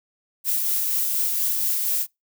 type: noise with tremolo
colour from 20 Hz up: violet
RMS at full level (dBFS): -22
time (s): 0.44-2.07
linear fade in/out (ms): 50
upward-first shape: sine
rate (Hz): 4.2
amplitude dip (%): 25
effects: noise-tail reverb RT60 0.2 s tail -26 dB re dry